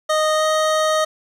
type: tone with pitch glide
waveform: 25% pulse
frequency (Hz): 620 to 624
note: D#5 to D#5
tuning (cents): -6 to +5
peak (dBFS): -12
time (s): 0.09-1.05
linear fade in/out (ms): 10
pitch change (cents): +11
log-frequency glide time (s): 0.36-0.44
effects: low-pass 9000 Hz 12 dB/octave + 8-bit